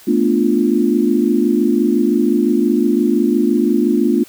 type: chord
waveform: sine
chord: B half-diminished seventh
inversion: third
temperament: equal with one note detuned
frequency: 220 / 245.8 / 293.7 / 349.2 Hz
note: A3 / B3 / D4 / F4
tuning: 0 / -8 / 0 / 0 cents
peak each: -17 dBFS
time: 0.07-4.24 s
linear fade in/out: 10 ms
effects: white hiss -43 dBFS RMS until 4.28 s